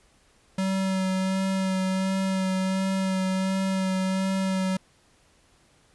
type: tone with vibrato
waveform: square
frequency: 189.9 Hz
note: F#3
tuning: 45 cents sharp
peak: -24 dBFS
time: 0.58-4.77 s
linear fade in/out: 5 ms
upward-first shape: sine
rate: 1.4 Hz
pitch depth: 16 cents each way
effects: pink hiss -61 dBFS RMS until 5.94 s + resampled to 24000 Hz